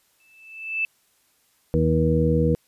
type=tone with exponential growth; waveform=sine; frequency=2637 Hz; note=E7; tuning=in tune; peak=-19 dBFS; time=0.2-0.85 s; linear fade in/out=1 ms; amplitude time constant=140 ms
type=harmonic tone; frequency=79.9 Hz; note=D#2; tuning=47 cents sharp; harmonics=1 / 2 / 3 / 4 / 6; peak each=-24 / -21 / -26 / -27 / -22 dBFS; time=1.74-2.55 s; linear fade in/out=0 ms
effects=white hiss -64 dBFS RMS until 2.67 s + resampled to 32000 Hz